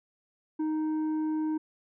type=tone with tanh clipping; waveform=triangle; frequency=311.1 Hz; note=D#4; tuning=in tune; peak=-28 dBFS; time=0.59-1.58 s; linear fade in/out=10 ms; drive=10 dB; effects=none